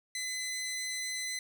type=tone; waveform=15% pulse; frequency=2024 Hz; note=B6; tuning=42 cents sharp; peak=-28 dBFS; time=0.15-1.39 s; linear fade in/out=2 ms; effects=none